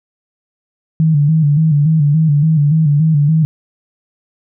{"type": "tone with vibrato", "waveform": "sine", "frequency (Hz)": 152.1, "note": "D#3", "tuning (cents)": -39, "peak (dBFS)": -8, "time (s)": [1, 3.45], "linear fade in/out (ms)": 0, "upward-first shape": "square", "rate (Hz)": 3.5, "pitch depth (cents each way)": 80, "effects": []}